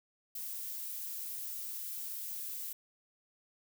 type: noise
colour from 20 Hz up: violet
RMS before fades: -41 dBFS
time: 0.35-2.73 s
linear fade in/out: 5 ms
effects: none